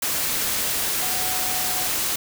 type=tone in noise; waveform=sine; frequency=740 Hz; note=F#5; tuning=in tune; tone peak=-33 dBFS; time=1.02-1.87 s; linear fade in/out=5 ms; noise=white; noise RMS=-24 dBFS; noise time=0.02-2.16 s; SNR=-12 dB; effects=none